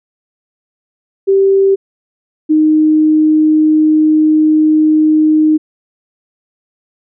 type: tone pair in turn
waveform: sine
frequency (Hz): 390 / 309.5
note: G4 / D#4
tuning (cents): -9 / -9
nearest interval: major third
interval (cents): 400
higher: first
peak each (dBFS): -6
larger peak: neither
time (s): 1.27-1.76 / 2.49-5.58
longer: second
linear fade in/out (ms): 20
effects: none